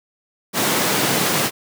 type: high-pass noise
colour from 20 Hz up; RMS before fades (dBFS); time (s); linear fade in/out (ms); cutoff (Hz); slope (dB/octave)
pink; -19; 0.53-1.51; 50; 150; 24
effects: none